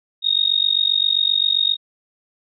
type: tone with amplitude modulation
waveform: sine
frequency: 3729 Hz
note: A#7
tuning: in tune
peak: -11 dBFS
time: 0.22-1.77 s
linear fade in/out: 50 ms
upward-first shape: sine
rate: 47.6 Hz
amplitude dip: 95%
effects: none